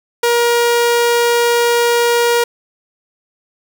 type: tone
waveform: sawtooth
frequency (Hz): 474.2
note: A#4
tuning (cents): +30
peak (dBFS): -7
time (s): 0.23-2.44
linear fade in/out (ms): 5
effects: none